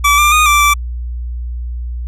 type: tone with pitch steps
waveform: 25% pulse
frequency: 1153 / 1188 / 1233 / 1172 / 1165 Hz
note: D6 / D6 / D#6 / D6 / D6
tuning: -32 / +20 / -16 / -4 / -14 cents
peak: -4 dBFS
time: 0.04-0.74 s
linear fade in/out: 10 ms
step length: 140 ms
effects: added 60 Hz sine -19 dBFS peak until 2.07 s + resampled to 32000 Hz